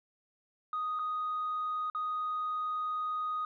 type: tone with dropouts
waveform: sine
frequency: 1244.5 Hz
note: D#6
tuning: in tune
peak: -30 dBFS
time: 0.73-3.45 s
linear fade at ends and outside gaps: 2 ms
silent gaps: 0.99-0.993 / 1.9-1.948 s
effects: tanh soft clip ceiling -28 dBFS